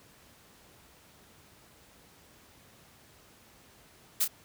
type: noise with echo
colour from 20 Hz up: blue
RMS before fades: -26 dBFS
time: 4.2-4.25 s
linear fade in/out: 10 ms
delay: 30 ms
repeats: 1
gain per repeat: -8 dB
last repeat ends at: 4.28 s
effects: pink hiss -58 dBFS RMS until 4.44 s + high-pass 60 Hz 12 dB/octave